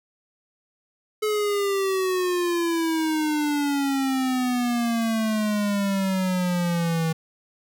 square exponential sweep, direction down, 430 to 160.7 Hz, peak -22 dBFS, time 1.22-7.13 s, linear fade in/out 10 ms, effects none

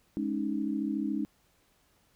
sine chord, Ab suspended fourth, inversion none, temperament equal with one note detuned, 209.7 / 277.2 / 311.1 Hz, Ab3 / Db4 / Eb4, +17 / 0 / 0 cents, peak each -33 / -33 / -33 dBFS, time 0.17-1.25 s, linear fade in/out 0 ms, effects pink hiss -68 dBFS RMS until 2.15 s

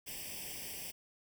white noise with comb filter, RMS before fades -44 dBFS, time 0.06-0.92 s, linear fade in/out 20 ms, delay 0.37 ms, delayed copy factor +1, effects none

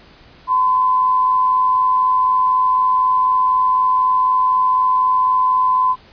sine tone with amplitude modulation, 1018 Hz, C6, 48 cents flat, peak -10 dBFS, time 0.47-5.96 s, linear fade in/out 50 ms, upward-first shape sine, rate 104 Hz, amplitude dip 40%, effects pink hiss -46 dBFS RMS until 6.12 s + resampled to 11025 Hz

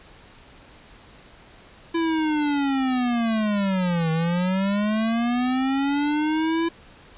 square linear two-way sweep, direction down then up, 335.9 to 159.1 to 335.9 Hz, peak -21 dBFS, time 1.94-6.69 s, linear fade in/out 10 ms, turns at 4.11 s, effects pink hiss -49 dBFS RMS until 7.17 s + resampled to 8000 Hz

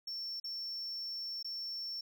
triangle tone with dropouts, 5430 Hz, F8, 50 cents flat, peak -37 dBFS, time 0.07-2.01 s, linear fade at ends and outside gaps 5 ms, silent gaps 0.4-0.441 / 1.428-1.445 s, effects none

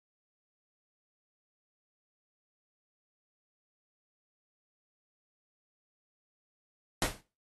pink noise with exponential decay, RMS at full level -25 dBFS, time 7.02-7.21 s, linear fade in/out 2 ms, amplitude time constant 41 ms, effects noise-tail reverb RT60 0.3 s tail -17 dB re dry + AAC 32 kbps

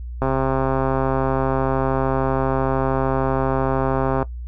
click train, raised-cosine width 1 ms, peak -7 dBFS, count 534, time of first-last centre 0.22-4.228 s, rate 133 Hz, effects noise-tail reverb RT60 0.1 s tail -18 dB re dry + added 60 Hz sine -28 dBFS peak until 4.47 s

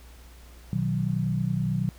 sine chord, B major, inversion none, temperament equal, 123.47 / 155.56 / 185 Hz, B2 / D#3 / F#3, 0 / 0 / 0 cents, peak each -28 dBFS, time 0.73-1.89 s, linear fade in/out 0 ms, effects added 60 Hz sine -46 dBFS peak until 1.98 s + pink hiss -54 dBFS RMS until 1.98 s

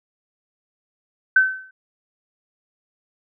sine tone with exponential decay, 1530 Hz, G6, 42 cents flat, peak -8 dBFS, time 1.36-1.71 s, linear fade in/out 5 ms, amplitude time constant 76 ms, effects none

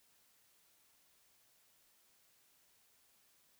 silence, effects white hiss -71 dBFS RMS until 3.59 s

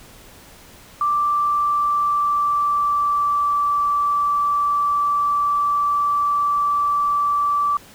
sine tone with pitch glide, 1174.7 to 1161.2 Hz, D6 to D6, 0 to -20 cents, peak -16 dBFS, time 1.01-7.77 s, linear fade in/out 2 ms, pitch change -20 cents, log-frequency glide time 1.11-3.55 s, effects pink hiss -45 dBFS RMS until 7.94 s

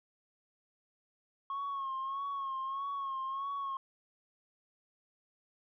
sine tone with vibrato, 1090 Hz, C#6, 29 cents flat, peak -33 dBFS, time 1.5-3.77 s, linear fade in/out 2 ms, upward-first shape sine, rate 1.6 Hz, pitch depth 49 cents each way, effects tanh soft clip ceiling -32 dBFS

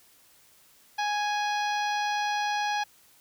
harmonic tone, 830.6 Hz, G#5, in tune, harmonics 1 / 2 / 3 / 4 / 5 / 6 / 7, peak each -27 / -33 / -37 / -39 / -41 / -43 / -44 dBFS, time 0.98-2.84 s, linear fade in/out 10 ms, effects white hiss -59 dBFS RMS until 3.2 s

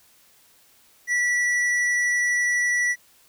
triangle tone with hard clipping, 1952 Hz, B6, 21 cents flat, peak -21 dBFS, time 1.07-2.96 s, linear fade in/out 50 ms, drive 11 dB, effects white hiss -57 dBFS RMS until 3.28 s

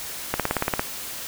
click train, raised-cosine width 0.5 ms, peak -6 dBFS, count 9, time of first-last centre 0.34-0.795 s, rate 17.6 Hz, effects white hiss -34 dBFS RMS until 1.27 s

